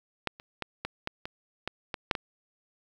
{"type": "clicks", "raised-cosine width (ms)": 0.3, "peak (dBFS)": [-12, -30, -16, -16, -15, -20, -15, -16, -7, -15], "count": 10, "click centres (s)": [0.273, 0.399, 0.623, 0.85, 1.074, 1.255, 1.676, 1.942, 2.112, 2.152], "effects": ["8-bit"]}